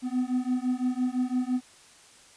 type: beating tone pair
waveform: triangle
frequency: 248.9 / 254.8 Hz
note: B3 / C4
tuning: +14 / -46 cents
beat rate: 5.9 Hz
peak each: -26 dBFS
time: 0.02-1.61 s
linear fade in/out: 50 ms
effects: white hiss -54 dBFS RMS until 2.36 s + resampled to 22050 Hz